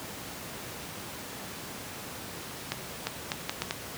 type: accelerating click train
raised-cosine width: 0.2 ms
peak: -11 dBFS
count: 6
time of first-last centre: 2.72-3.709 s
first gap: 350 ms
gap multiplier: 0.71
effects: pink hiss -40 dBFS RMS until 3.97 s + high-pass 100 Hz 12 dB/octave